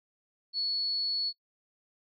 sine tone, 4400 Hz, C#8, 14 cents flat, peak -28 dBFS, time 0.53-1.33 s, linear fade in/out 50 ms, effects noise-tail reverb RT60 0.1 s tail -23 dB re dry + AAC 32 kbps

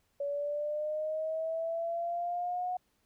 sine linear sweep, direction up, 565 to 731 Hz, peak -31 dBFS, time 0.2-2.77 s, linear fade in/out 5 ms, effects pink hiss -74 dBFS RMS until 3.05 s

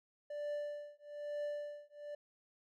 triangle tone with tremolo, 587.3 Hz, D5, in tune, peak -34 dBFS, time 0.3-2.15 s, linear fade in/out 5 ms, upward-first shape triangle, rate 1.1 Hz, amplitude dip 100%, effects none

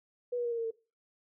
sine tone with pitch steps, 489.2 / 481.4 / 473.6 / 466 / 458.6 / 451.2 Hz, B4 / B4 / A#4 / A#4 / A#4 / A4, -16 / -44 / +27 / -1 / -28 / +44 cents, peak -30 dBFS, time 0.32-0.71 s, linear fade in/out 10 ms, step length 65 ms, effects noise-tail reverb RT60 0.3 s tail -19 dB re dry

